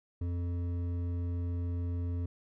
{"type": "tone with hard clipping", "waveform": "sine", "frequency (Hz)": 87.31, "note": "F2", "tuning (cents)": 0, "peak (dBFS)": -33, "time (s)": [0.21, 2.26], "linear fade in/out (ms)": 5, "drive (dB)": 9, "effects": []}